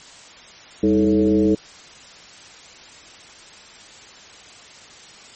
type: tone with frequency modulation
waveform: sine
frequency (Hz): 317.3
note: D#4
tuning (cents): +34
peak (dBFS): -13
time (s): 0.83-1.55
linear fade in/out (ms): 5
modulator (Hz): 117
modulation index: 1.2
effects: white hiss -43 dBFS RMS until 5.35 s + MP3 32 kbps